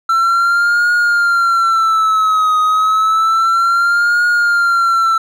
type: tone with vibrato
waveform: triangle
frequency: 1340 Hz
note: E6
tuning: 28 cents sharp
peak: -8 dBFS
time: 0.09-5.18 s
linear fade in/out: 5 ms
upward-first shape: triangle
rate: 0.3 Hz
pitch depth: 120 cents each way
effects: none